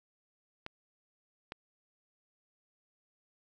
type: clicks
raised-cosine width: 0.3 ms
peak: -24 dBFS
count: 2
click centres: 0.664 / 1.521 s
effects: none